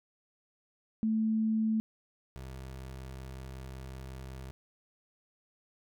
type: tone pair in turn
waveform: sine / 25% pulse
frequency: 220 / 65.41 Hz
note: A3 / C2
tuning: 0 / 0 cents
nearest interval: octave + major sixth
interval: 2100 cents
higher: first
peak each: -26 / -38 dBFS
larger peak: first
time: 1.03-1.8 / 2.36-4.51 s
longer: second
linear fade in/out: 0 ms
effects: none